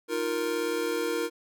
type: chord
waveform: square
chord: Eb suspended second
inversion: none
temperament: just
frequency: 311.1 / 350 / 466.7 Hz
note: Eb4 / F4 / Bb4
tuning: 0 / +4 / +2 cents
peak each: -35 / -33 / -30 dBFS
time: 0.08-1.3 s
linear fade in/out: 50 ms
effects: none